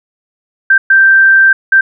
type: tone bursts at uneven times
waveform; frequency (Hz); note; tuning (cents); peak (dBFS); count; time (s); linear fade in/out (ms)
sine; 1568; G6; 0; -3; 3; 0.7-0.78 / 0.9-1.53 / 1.72-1.81; 5
effects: none